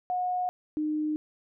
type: tone pair in turn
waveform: sine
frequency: 726 / 305.2 Hz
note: F#5 / D#4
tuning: -33 / -33 cents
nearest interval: octave + minor third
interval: 1500 cents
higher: first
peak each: -26 / -26 dBFS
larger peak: neither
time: 0.1-0.49 / 0.77-1.16 s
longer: neither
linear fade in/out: 0 ms
effects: none